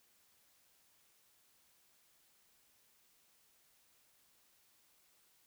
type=silence; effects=white hiss -71 dBFS RMS until 5.46 s